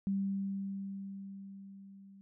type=tone with level ramp; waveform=sine; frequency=196 Hz; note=G3; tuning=in tune; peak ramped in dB=-29 to -53 dBFS; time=0.07-2.21 s; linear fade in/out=0 ms; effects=none